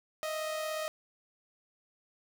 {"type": "tone pair together", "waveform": "sawtooth", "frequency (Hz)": [623, 660], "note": ["D#5", "E5"], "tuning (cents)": [2, 2], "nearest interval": "minor second", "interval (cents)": 100, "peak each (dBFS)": [-30, -40], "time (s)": [0.23, 0.88], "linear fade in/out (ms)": 0, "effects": []}